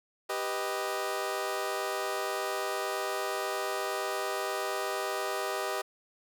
20% pulse chord, G augmented, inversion none, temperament equal, 392 / 493.9 / 622.3 Hz, G4 / B4 / D#5, 0 / 0 / 0 cents, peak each -30 / -32 / -30 dBFS, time 0.29-5.82 s, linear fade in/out 10 ms, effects none

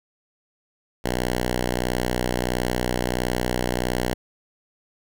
5% pulse tone, 61.5 Hz, B1, 7 cents flat, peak -11 dBFS, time 1.04-4.14 s, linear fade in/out 10 ms, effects none

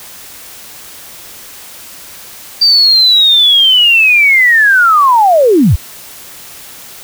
sine linear sweep, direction down, 4683 to 53.9 Hz, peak -4 dBFS, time 2.61-5.76 s, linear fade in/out 10 ms, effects white hiss -32 dBFS RMS until 7.03 s

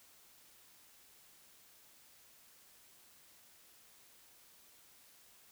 silence, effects white hiss -63 dBFS RMS until 5.51 s

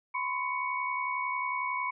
sine tone cluster, 1005 / 1076 / 2234 Hz, B5 / C6 / C#7, +30 / +48 / +13 cents, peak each -32 / -37 / -34 dBFS, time 0.14-1.91 s, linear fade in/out 10 ms, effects none

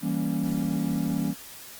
triangle chord, E diminished seventh, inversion none, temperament equal, 164.81 / 196 / 233.1 / 277.2 Hz, E3 / G3 / Bb3 / Db4, 0 / 0 / 0 / 0 cents, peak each -28 dBFS, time 0.01-1.35 s, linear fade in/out 50 ms, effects white hiss -44 dBFS RMS until 1.79 s + Opus 32 kbps

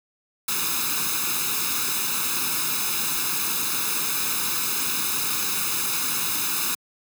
white noise with comb filter, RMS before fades -25 dBFS, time 0.48-6.75 s, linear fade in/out 5 ms, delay 0.78 ms, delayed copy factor +0.8, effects high-pass 150 Hz 12 dB/octave

